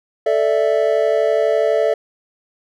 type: chord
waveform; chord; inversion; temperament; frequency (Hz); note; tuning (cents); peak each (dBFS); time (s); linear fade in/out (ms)
triangle; A suspended fourth; none; equal; 440 / 587.3 / 659.3; A4 / D5 / E5; 0 / 0 / 0; -16; 0.26-1.94; 5
effects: none